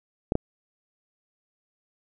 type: clicks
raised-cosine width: 2 ms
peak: -9 dBFS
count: 2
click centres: 0.321 / 0.354 s
effects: none